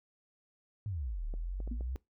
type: exponential two-way sweep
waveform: sine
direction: down then up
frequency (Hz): 111.6 to 36.22 to 66.7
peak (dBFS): -34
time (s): 0.86-1.96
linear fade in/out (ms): 0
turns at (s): 1.26
type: clicks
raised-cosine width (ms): 2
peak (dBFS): -33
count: 5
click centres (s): 1.339 / 1.603 / 1.676 / 1.809 / 1.958
type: tone with exponential decay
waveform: sine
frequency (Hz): 240.5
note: B3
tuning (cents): -46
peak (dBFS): -35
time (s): 1.71-1.82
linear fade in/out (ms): 5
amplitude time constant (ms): 22
effects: noise-tail reverb RT60 0.2 s tail -22 dB re dry